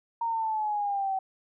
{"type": "exponential sweep", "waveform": "sine", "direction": "down", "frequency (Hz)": [932.3, 760], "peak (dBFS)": -26, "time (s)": [0.21, 1.19], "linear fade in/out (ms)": 5, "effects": []}